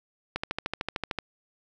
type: click train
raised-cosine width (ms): 0.3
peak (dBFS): -13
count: 12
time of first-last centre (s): 0.36-1.187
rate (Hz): 13.3
effects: none